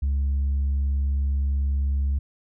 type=tone; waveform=sine; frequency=69.3 Hz; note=C#2; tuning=in tune; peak=-18 dBFS; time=0.02-2.19 s; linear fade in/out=10 ms; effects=tanh soft clip ceiling -19 dBFS